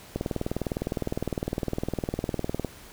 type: click train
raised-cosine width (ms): 2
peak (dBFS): -14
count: 50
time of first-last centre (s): 0.16-2.647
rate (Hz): 19.7
effects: pink hiss -48 dBFS RMS until 2.92 s